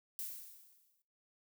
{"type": "noise with exponential decay", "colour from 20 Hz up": "violet", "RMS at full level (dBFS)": -40, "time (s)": [0.19, 1.02], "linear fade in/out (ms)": 0, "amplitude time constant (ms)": 180, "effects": ["noise-tail reverb RT60 0.4 s tail -19 dB re dry"]}